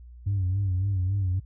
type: tone with vibrato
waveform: sine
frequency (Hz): 95.4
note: G2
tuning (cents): -47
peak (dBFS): -21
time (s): 0.26-1.4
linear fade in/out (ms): 10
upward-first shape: sine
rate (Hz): 3.6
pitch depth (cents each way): 92
effects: tanh soft clip ceiling -20 dBFS + added 60 Hz sine -43 dBFS peak until 1.45 s